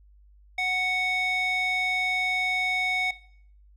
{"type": "tone with band-pass filter", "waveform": "square", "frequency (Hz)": 740, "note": "F#5", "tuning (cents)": 0, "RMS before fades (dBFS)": -27, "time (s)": [0.58, 3.11], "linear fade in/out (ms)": 5, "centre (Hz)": 2300, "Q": 2, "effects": ["noise-tail reverb RT60 0.6 s tail -18 dB re dry", "added 50 Hz sine -52 dBFS peak until 3.76 s"]}